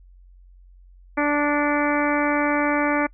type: harmonic tone with a mistuned harmonic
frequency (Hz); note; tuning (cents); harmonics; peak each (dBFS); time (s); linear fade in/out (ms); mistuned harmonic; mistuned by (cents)
292.8; D4; -5; 1 / 2 / 3 / 4 / 5 / 6 / 7 / 8; -22 / -25 / -27 / -28 / -29 / -30 / -30 / -31; 1.17-3.07; 10; 8; -29
effects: noise-tail reverb RT60 0.1 s tail -25 dB re dry + added 45 Hz sine -46 dBFS peak until 3.13 s